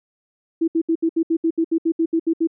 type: tone bursts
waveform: sine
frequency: 328.1 Hz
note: E4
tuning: 8 cents flat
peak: -15 dBFS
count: 14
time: 0.61-2.473 s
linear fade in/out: 10 ms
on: 69 ms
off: 69 ms
effects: none